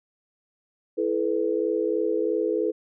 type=chord; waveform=sine; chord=E suspended fourth; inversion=none; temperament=equal with one note detuned; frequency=329.6 / 430.9 / 493.9 Hz; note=E4 / A4 / B4; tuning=0 / -36 / 0 cents; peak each=-27 / -25 / -27 dBFS; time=0.97-2.72 s; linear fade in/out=20 ms; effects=none